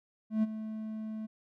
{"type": "tone with ADSR envelope", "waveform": "triangle", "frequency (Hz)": 217.9, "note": "A3", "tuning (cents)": -17, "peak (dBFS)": -21, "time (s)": [0.3, 1.27], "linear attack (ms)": 130, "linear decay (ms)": 27, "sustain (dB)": -13, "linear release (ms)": 19, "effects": []}